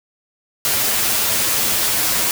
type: noise with comb filter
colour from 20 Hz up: white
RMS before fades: -18 dBFS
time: 0.65-2.31 s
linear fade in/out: 0 ms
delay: 9.3 ms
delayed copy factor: +0.7
effects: none